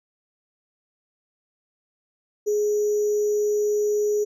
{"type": "tone with sample-and-hold", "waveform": "sine", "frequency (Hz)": 418.2, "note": "G#4", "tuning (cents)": 12, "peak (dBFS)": -19, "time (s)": [2.46, 4.25], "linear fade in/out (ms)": 20, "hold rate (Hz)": 6300, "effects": ["low-pass 12000 Hz 12 dB/octave"]}